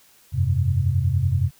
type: chord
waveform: sine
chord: F suspended second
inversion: none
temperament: equal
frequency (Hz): 87.31 / 98 / 130.81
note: F2 / G2 / C3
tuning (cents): 0 / 0 / 0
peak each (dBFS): -22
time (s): 0.32-1.51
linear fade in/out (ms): 50
effects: white hiss -55 dBFS RMS until 1.59 s